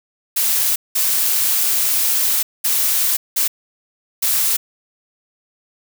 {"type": "noise bursts at uneven times", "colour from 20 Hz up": "blue", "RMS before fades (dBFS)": -17, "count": 5, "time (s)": [[0.36, 0.76], [0.95, 2.43], [2.64, 3.17], [3.36, 3.48], [4.22, 4.57]], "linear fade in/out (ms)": 10, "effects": []}